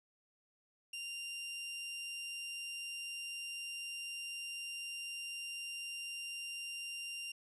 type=tone; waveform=sawtooth; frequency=2784 Hz; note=F7; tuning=6 cents flat; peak=-38 dBFS; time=0.93-7.32 s; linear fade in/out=5 ms; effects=resampled to 24000 Hz